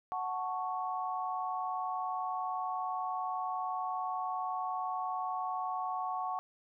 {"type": "chord", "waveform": "sine", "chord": "F# minor", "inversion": "none", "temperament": "equal", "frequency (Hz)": [740, 880, 1108.7], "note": ["F#5", "A5", "C#6"], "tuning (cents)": [0, 0, 0], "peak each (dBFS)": [-36, -40, -37], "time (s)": [0.12, 6.39], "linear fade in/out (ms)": 0, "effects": []}